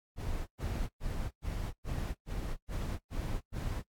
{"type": "noise bursts", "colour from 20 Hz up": "brown", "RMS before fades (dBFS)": -35, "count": 9, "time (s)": [0.16, 3.83], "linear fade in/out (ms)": 50, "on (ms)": 310, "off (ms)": 110, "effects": ["noise-tail reverb RT60 0.1 s tail -21 dB re dry", "AAC 64 kbps"]}